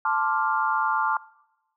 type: chord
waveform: sine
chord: D minor seventh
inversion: second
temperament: equal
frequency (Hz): 880 / 1046.5 / 1174.7 / 1396.9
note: A5 / C6 / D6 / F6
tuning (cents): 0 / 0 / 0 / 0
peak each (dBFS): -25 / -28 / -27 / -27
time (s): 0.05-1.17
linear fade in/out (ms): 2
effects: noise-tail reverb RT60 0.9 s tail -21 dB re dry